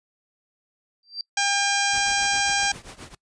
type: tone with exponential growth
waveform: sine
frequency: 4699 Hz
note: D8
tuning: in tune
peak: -24 dBFS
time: 1.03-1.21 s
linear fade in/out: 2 ms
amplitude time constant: 37 ms
type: harmonic tone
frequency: 802 Hz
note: G5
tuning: 39 cents sharp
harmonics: 1 / 2 / 3 / 4 / 5 / 6 / 7 / 8 / 9 / 10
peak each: -26 / -26 / -28 / -29 / -34 / -31 / -29 / -31 / -37 / -35 dBFS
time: 1.37-2.72 s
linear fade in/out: 5 ms
type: noise with tremolo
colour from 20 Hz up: pink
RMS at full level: -38 dBFS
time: 1.93-3.15 s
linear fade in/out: 5 ms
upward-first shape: triangle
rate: 7.5 Hz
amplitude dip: 90%
effects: noise-tail reverb RT60 0.1 s tail -24 dB re dry + resampled to 22050 Hz